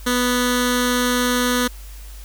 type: tone with notch filter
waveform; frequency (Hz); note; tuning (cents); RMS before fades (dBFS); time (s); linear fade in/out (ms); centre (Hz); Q
10% pulse; 246.9; B3; 0; -19; 0.06-1.68; 10; 760; 0.94
effects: added 50 Hz sine -34 dBFS peak until 2.24 s + white hiss -45 dBFS RMS until 2.24 s